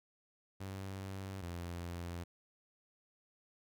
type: tone pair in turn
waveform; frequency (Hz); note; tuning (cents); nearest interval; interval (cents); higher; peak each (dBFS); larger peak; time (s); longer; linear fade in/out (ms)
sawtooth; 96.4 / 86.53; G2 / F2; -28 / -15; major second; 187; first; -38 / -37; second; 0.6-1.42 / 1.42-2.24; neither; 10
effects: none